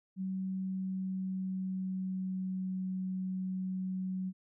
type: tone with pitch glide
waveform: sine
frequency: 189.1 to 186.82 Hz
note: F#3 to F#3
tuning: +38 to +17 cents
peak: -33 dBFS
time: 0.16-4.33 s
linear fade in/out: 50 ms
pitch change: -21 cents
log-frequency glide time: 0.49-2.82 s
effects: none